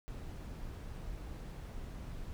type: noise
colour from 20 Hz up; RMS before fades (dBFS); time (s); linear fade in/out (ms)
brown; -44; 0.08-2.33; 0
effects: none